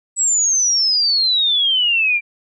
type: exponential sweep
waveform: sine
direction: down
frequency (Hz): 7902 to 2344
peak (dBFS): -13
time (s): 0.16-2.21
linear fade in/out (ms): 50
effects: none